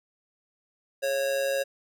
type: tone with amplitude modulation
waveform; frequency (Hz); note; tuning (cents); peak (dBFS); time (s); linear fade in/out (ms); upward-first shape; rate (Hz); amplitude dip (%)
square; 548; C#5; -20; -23; 1.02-1.64; 20; sine; 132; 55
effects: none